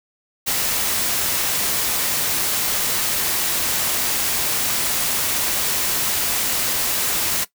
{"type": "noise", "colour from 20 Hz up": "white", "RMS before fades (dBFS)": -21, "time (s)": [0.46, 7.45], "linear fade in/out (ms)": 20, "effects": ["noise-tail reverb RT60 0.1 s tail -17 dB re dry"]}